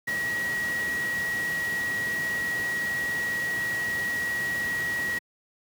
sine tone in noise, 1909 Hz, A#6, 41 cents sharp, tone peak -26 dBFS, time 0.07-5.19 s, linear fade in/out 10 ms, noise pink, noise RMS -37 dBFS, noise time 0.07-5.19 s, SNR +8 dB, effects high-pass 100 Hz 12 dB/octave

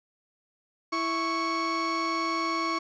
35% pulse tone pair together, 329.6 / 1108.6 Hz, E4 / C#6, 0 / 0 cents, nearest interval octave + major sixth, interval 2100 cents, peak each -30 / -26 dBFS, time 0.92-2.79 s, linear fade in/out 10 ms, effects resampled to 16000 Hz + 10-bit

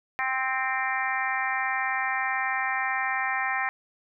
harmonic tone with a mistuned harmonic, 261.6 Hz, C4, in tune, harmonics 3 / 4 / 5 / 6 / 7 / 8 / 9, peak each -31 / -33 / -35 / -37 / -29 / -34 / -35 dBFS, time 0.19-3.69 s, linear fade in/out 0 ms, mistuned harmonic 6, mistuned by +15 cents, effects none

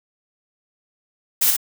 blue noise with echo, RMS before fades -17 dBFS, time 1.41-1.51 s, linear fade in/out 10 ms, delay 57 ms, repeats 1, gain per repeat -3 dB, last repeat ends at 1.567 s, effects none

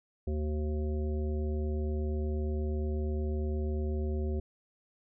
harmonic tone, 75.7 Hz, D#2, 47 cents flat, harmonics 1 / 3 / 5 / 7 / 9, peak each -30 / -39 / -38 / -46 / -51 dBFS, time 0.27-4.4 s, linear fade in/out 5 ms, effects none

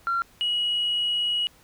sine tone pair in turn, 1373 / 2909 Hz, F6 / F#7, -30 / -30 cents, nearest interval octave + minor second, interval 1300 cents, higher second, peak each -21 dBFS, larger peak neither, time 0.07-0.22 / 0.41-1.47 s, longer second, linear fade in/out 0 ms, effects tanh soft clip ceiling -18 dBFS + pink hiss -56 dBFS RMS until 1.63 s

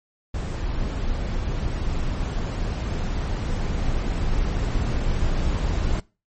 brown noise with level ramp, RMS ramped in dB -26 to -22 dBFS, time 0.34-6 s, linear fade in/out 5 ms, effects noise-tail reverb RT60 0.3 s tail -22 dB re dry + MP3 32 kbps

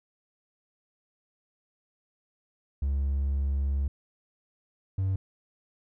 triangle tone pair in turn, 69.3 / 95.76 Hz, C#2 / G2, 0 / -40 cents, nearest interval tritone, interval 560 cents, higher second, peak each -22 dBFS, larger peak neither, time 2.82-3.88 / 4.98-5.16 s, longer first, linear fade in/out 5 ms, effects tanh soft clip ceiling -18 dBFS

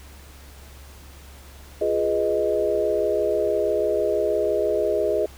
sine chord, F half-diminished seventh, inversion none, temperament equal, 349.2 / 415.3 / 493.9 / 622.3 Hz, F4 / Ab4 / Cb5 / Eb5, 0 / 0 / 0 / 0 cents, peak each -28 / -23 / -28 / -23 dBFS, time 1.81-5.26 s, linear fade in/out 5 ms, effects added 69 Hz sine -43 dBFS peak until 5.37 s + pink hiss -48 dBFS RMS until 5.37 s

